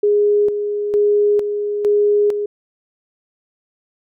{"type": "tone with tremolo", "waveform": "sine", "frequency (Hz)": 413.5, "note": "G#4", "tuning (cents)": -8, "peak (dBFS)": -11, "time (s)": [0.03, 2.46], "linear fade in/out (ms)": 5, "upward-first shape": "square", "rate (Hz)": 1.1, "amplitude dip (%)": 55, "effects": []}